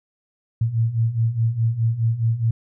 sine beating tone pair, 111.4 / 116.2 Hz, A2 / A#2, +22 / -5 cents, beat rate 4.8 Hz, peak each -23 / -19 dBFS, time 0.61-2.51 s, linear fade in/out 5 ms, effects none

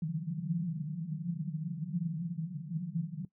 pink band-pass noise, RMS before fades -36 dBFS, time 0.02-3.25 s, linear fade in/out 2 ms, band 150 to 180 Hz, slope 96 dB/octave, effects noise-tail reverb RT60 0.1 s tail -18 dB re dry

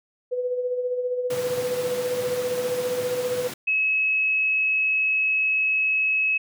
sine tone with tremolo, 497.2 Hz, B4, 12 cents sharp, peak -21 dBFS, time 0.31-3.49 s, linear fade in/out 20 ms, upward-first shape sine, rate 15 Hz, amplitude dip 50%
pink high-pass noise, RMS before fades -35 dBFS, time 1.3-3.54 s, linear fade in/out 5 ms, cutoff 100 Hz, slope 48 dB/octave
sine tone, 2573 Hz, E7, 43 cents flat, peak -19 dBFS, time 3.67-6.38 s, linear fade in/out 10 ms
effects none

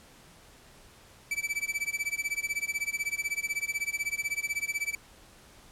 45% pulse tone with tremolo, 2311 Hz, D7, 28 cents flat, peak -26 dBFS, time 1.31-4.95 s, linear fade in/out 2 ms, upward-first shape sine, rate 16 Hz, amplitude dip 95%, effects pink hiss -55 dBFS RMS until 5.71 s + low-pass 12000 Hz 12 dB/octave

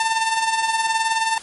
sawtooth tone with tremolo, 896 Hz, A5, 31 cents sharp, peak -12 dBFS, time 0-1.38 s, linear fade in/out 2 ms, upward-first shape sine, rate 19 Hz, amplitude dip 55%, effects white hiss -39 dBFS RMS until 1.42 s + MP3 48 kbps

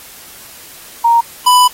sine / square tone pair in turn, 932.3 / 994.3 Hz, A#5 / B5, 0 / +11 cents, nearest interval minor second, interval 111 cents, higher second, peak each -6 dBFS, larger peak neither, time 1.04-1.21 / 1.46-1.68 s, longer second, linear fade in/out 10 ms, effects white hiss -36 dBFS RMS until 1.73 s + AAC 48 kbps

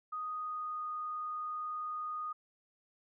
sine tone with pitch glide, 1244.5 to 1235.2 Hz, D#6 to D#6, 0 to -13 cents, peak -36 dBFS, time 0.12-2.33 s, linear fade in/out 10 ms, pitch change -13 cents, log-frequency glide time 0.31-0.87 s, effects none

